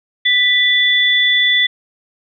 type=tone pair together; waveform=sine; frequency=1975.5 / 3465 Hz; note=B6 / A7; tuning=0 / -27 cents; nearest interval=minor seventh; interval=973 cents; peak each=-13 dBFS; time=0.25-1.67 s; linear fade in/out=10 ms; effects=none